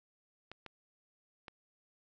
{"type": "clicks", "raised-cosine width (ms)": 0.3, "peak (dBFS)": -30, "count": 3, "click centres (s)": [0.516, 0.663, 1.482], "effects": ["resampled to 16000 Hz"]}